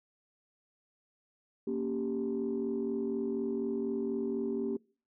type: chord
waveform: sine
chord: G diminished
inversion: first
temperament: equal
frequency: 233.1 / 277.2 / 392 Hz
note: Bb3 / Db4 / G4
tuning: 0 / 0 / 0 cents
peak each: -34 / -36 / -33 dBFS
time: 1.67-4.77 s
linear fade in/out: 5 ms
effects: noise-tail reverb RT60 0.4 s tail -24 dB re dry + tanh soft clip ceiling -24 dBFS